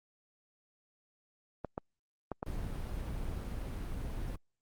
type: clicks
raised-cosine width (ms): 1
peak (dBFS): -22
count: 4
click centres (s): 1.647 / 1.779 / 2.317 / 2.429
type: noise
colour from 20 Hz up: brown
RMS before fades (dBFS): -38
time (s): 2.46-4.36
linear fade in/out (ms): 5
effects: Opus 32 kbps